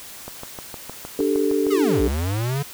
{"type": "click train", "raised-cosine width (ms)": 1, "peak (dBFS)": -19, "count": 10, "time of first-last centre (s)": [0.28, 1.667], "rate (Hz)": 6.49}
{"type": "chord", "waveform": "sine", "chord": "D suspended fourth", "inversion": "none", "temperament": "equal", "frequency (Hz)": [293.7, 392, 440], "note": ["D4", "G4", "A4"], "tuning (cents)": [0, 0, 0], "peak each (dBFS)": [-22, -22, -22], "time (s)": [1.19, 2.08], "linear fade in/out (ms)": 2}
{"type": "linear two-way sweep", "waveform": "square", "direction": "down then up", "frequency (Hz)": [440, 56.2, 145.6], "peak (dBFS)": -22, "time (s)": [1.7, 2.63], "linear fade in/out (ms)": 10, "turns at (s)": 2.02}
{"effects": ["white hiss -39 dBFS RMS until 2.73 s"]}